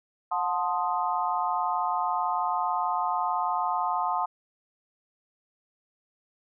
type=chord; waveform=sine; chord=F# diminished seventh; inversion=none; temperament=equal with one note detuned; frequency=721.8 / 880 / 1046.5 / 1244.5 Hz; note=F#5 / A5 / C6 / Eb6; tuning=-43 / 0 / 0 / 0 cents; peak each=-30 / -29 / -30 / -32 dBFS; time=0.31-4.26 s; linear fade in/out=10 ms; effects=none